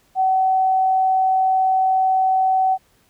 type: tone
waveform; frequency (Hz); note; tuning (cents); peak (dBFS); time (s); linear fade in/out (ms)
sine; 757; F#5; +39; -14; 0.15-2.78; 50
effects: pink hiss -59 dBFS RMS until 3.09 s